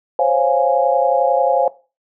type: chord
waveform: sine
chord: Db major seventh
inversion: third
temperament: equal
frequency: 523.3 / 554.4 / 698.5 / 830.6 Hz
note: C5 / Db5 / F5 / Ab5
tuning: 0 / 0 / 0 / 0 cents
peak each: -18 dBFS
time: 0.19-1.68 s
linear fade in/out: 2 ms
effects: noise-tail reverb RT60 0.3 s tail -17 dB re dry